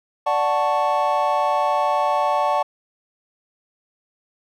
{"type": "chord", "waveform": "triangle", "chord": "D major seventh", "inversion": "none", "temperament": "equal", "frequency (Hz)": [587.3, 740, 880, 1108.7], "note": ["D5", "F#5", "A5", "C#6"], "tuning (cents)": [0, 0, 0, 0], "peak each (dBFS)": [-21, -21, -20, -22], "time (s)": [0.26, 2.63], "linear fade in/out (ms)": 10, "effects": []}